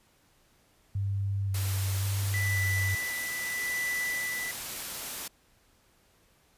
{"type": "tone with vibrato", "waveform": "sine", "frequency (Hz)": 97.9, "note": "G2", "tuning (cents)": -2, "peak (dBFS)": -27, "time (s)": [0.95, 2.95], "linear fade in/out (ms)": 5, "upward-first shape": "square", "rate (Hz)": 0.93, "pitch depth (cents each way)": 19}
{"type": "noise", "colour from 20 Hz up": "white", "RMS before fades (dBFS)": -37, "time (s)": [1.54, 5.28], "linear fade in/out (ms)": 5}
{"type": "tone with tremolo", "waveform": "triangle", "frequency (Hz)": 1982, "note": "B6", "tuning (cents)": 6, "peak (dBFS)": -27, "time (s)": [2.34, 4.51], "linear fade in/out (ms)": 0, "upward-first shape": "sine", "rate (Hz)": 0.79, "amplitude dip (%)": 40}
{"effects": ["pink hiss -65 dBFS RMS until 6.57 s", "resampled to 32000 Hz"]}